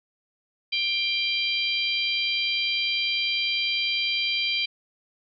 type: harmonic tone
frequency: 790 Hz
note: G5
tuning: 13 cents sharp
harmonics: 3 / 4 / 5 / 6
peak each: -27 / -27 / -31 / -31 dBFS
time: 0.72-4.66 s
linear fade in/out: 10 ms
effects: none